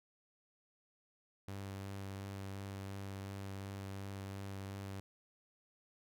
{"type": "tone with vibrato", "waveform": "sawtooth", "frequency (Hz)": 98, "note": "G2", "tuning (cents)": 0, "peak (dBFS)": -39, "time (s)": [1.48, 5], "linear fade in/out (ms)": 0, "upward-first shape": "sine", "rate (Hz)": 2.8, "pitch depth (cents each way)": 12, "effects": []}